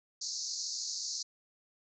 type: band-pass noise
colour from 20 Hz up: white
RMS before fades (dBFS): -38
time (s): 0.21-1.23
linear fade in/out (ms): 10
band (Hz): 4200 to 6800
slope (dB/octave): 96
effects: none

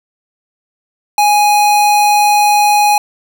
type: tone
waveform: square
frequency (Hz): 830.6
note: G#5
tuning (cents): 0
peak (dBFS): -8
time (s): 1.18-2.98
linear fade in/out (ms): 2
effects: none

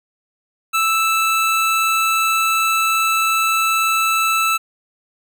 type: tone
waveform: 25% pulse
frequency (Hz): 1318.5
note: E6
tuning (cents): 0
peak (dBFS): -11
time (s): 0.73-4.58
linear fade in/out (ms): 20
effects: none

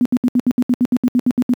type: tone bursts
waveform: sine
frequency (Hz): 246.9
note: B3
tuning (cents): 0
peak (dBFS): -10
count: 14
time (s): 0.01-1.536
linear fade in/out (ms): 0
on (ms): 44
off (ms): 70
effects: high-pass 150 Hz 12 dB/octave + 8-bit

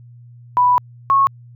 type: tone pair in turn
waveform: sine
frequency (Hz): 987.8 / 1096.3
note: B5 / C#6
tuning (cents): 0 / -20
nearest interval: major second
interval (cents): 180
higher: second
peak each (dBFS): -10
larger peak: neither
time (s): 0.57-0.78 / 1.1-1.27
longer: first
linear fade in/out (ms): 0
effects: added 120 Hz sine -39 dBFS peak until 1.55 s

